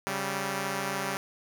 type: tone pair together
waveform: 5% pulse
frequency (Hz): 137.67 / 194.7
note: C#3 / G3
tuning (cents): -12 / -12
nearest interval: tritone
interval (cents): 600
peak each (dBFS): -23 / -20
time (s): 0.07-1.17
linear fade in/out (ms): 0
effects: none